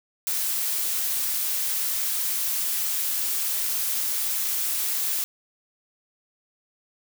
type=noise; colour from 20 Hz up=blue; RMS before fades=-26 dBFS; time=0.27-5.24 s; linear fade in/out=0 ms; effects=none